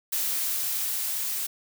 blue noise with level ramp, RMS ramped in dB -27 to -30 dBFS, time 0.12-1.47 s, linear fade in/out 10 ms, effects none

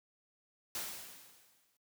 white noise with exponential decay, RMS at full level -38 dBFS, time 0.75-1.77 s, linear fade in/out 2 ms, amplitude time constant 220 ms, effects noise-tail reverb RT60 0.2 s tail -25 dB re dry + high-pass 100 Hz 12 dB/octave

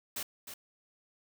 white noise with echo, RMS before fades -37 dBFS, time 0.16-0.23 s, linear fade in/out 5 ms, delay 310 ms, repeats 1, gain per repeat -8 dB, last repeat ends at 0.54 s, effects none

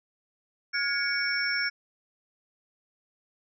sine tone cluster, 1431 / 1662 / 2242 / 5420 Hz, F6 / G#6 / C#7 / E8, +42 / +1 / +19 / +47 cents, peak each -31 dBFS, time 0.73-1.7 s, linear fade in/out 20 ms, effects none

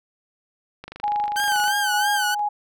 click train, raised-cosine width 0.3 ms, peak -20 dBFS, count 22, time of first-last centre 0.84-1.68 s, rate 25 Hz
sine tone with tremolo, 830.6 Hz, G#5, in tune, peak -20 dBFS, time 1.03-2.49 s, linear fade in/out 10 ms, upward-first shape square, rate 2.2 Hz, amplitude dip 30%
sawtooth tone with vibrato, 1539 Hz, G6, 32 cents flat, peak -18 dBFS, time 1.36-2.35 s, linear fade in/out 10 ms, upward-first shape sine, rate 3 Hz, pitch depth 90 cents each way
effects none

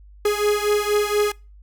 45% pulse beating tone pair, 414.6 / 418.8 Hz, G#4 / G#4, -3 / +15 cents, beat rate 4.2 Hz, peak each -20 / -22 dBFS, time 0.25-1.32 s, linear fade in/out 5 ms, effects noise-tail reverb RT60 0.3 s tail -25 dB re dry + added 50 Hz sine -43 dBFS peak until 1.62 s

